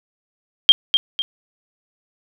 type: tone with echo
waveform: sine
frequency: 3198 Hz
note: G7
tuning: 34 cents sharp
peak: -3 dBFS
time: 0.69-0.72 s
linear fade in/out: 0 ms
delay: 250 ms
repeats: 2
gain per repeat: -8 dB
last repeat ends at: 1.22 s
effects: none